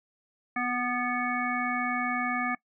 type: harmonic tone with a mistuned harmonic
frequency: 246.9 Hz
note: B3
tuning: in tune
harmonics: 1 / 3 / 5 / 7 / 9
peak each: -33 / -33 / -33 / -33 / -33 dBFS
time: 0.56-2.55 s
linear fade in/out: 5 ms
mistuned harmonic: 5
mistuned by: -19 cents
effects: noise-tail reverb RT60 0.1 s tail -22 dB re dry